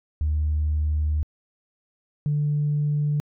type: tone pair in turn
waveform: sine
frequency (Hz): 76 / 147.59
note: D#2 / D3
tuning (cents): -40 / +9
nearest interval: major seventh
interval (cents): 1149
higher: second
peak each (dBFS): -19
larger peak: neither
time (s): 0.21-1.23 / 2.26-3.2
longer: first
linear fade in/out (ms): 0
effects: tanh soft clip ceiling -16 dBFS